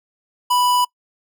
square tone, 987.8 Hz, B5, in tune, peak -15 dBFS, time 0.5-0.85 s, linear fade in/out 10 ms, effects noise-tail reverb RT60 0.1 s tail -24 dB re dry

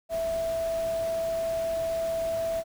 sine tone in noise, 659.3 Hz, E5, in tune, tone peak -26 dBFS, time 0.09-2.64 s, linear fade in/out 50 ms, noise pink, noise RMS -42 dBFS, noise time 0.09-2.64 s, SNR +13 dB, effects none

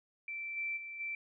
sine tone with level steps, 2337 Hz, D7, 9 cents flat, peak -38 / -34 / -42 / -36 dBFS, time 0.28-1.15 s, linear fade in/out 2 ms, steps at 0.56 / 0.76 / 0.99 s, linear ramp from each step 20 ms, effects none

